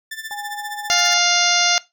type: tone with tremolo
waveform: sawtooth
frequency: 1770 Hz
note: A6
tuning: 10 cents sharp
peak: -23 dBFS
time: 0.11-1.14 s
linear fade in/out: 5 ms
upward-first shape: sine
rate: 15 Hz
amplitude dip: 80%
type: tone with pitch glide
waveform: sine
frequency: 822 to 827.2 Hz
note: G#5 to G#5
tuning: -18 to -7 cents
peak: -29 dBFS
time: 0.31-1.18 s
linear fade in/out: 0 ms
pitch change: +11 cents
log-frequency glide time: 0.48-0.62 s
type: harmonic tone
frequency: 702 Hz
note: F5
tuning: 9 cents sharp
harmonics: 1 / 2 / 3 / 4 / 5 / 6 / 7 / 8 / 9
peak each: -23 / -23 / -23 / -23 / -23 / -23 / -23 / -23 / -23 dBFS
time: 0.9-1.78 s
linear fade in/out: 0 ms
effects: noise-tail reverb RT60 0.2 s tail -19 dB re dry